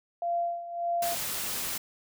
sine tone with tremolo, 689 Hz, F5, 24 cents flat, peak -25 dBFS, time 0.22-1.15 s, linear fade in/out 2 ms, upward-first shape sine, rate 1.7 Hz, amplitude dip 75%
white noise, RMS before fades -33 dBFS, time 1.02-1.78 s, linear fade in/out 5 ms
effects none

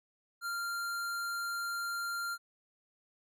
square tone, 1390 Hz, F6, 9 cents flat, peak -35 dBFS, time 0.41-2.38 s, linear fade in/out 50 ms, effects none

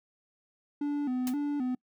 triangle tone with vibrato, 270.6 Hz, C#4, 42 cents flat, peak -26 dBFS, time 0.81-1.75 s, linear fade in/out 5 ms, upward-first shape square, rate 1.9 Hz, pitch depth 120 cents each way
white noise with exponential decay, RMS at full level -35 dBFS, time 1.27-1.37 s, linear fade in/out 1 ms, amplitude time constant 20 ms
effects noise-tail reverb RT60 0.1 s tail -26 dB re dry

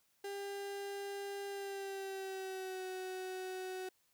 35% pulse tone with pitch glide, 399.5 to 372.7 Hz, G4 to F#4, +33 to +13 cents, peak -39 dBFS, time 0.24-3.89 s, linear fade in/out 5 ms, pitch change -120 cents, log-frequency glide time 1.48-2.85 s, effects white hiss -75 dBFS RMS until 4.13 s

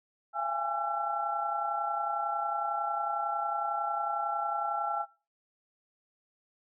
sine tone cluster, 683 / 799 / 830 / 1350 Hz, F5 / G5 / G#5 / E6, -39 / +33 / -1 / +41 cents, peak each -38 / -38 / -33 / -33 dBFS, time 0.33-5.06 s, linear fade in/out 50 ms, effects noise-tail reverb RT60 0.3 s tail -17 dB re dry

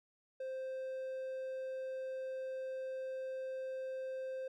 triangle tone, 523.3 Hz, C5, in tune, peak -37 dBFS, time 0.4-4.48 s, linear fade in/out 5 ms, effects none

